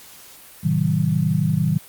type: chord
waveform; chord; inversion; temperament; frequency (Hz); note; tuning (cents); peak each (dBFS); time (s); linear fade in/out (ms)
sine; A diminished seventh; none; just; 110 / 132 / 158.4 / 190.08; A2 / C3 / Eb3 / Gb3; 0 / +16 / +31 / +47; -25 / -25 / -19 / -23; 0.63-1.79; 20
effects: white hiss -44 dBFS RMS until 1.88 s + Opus 48 kbps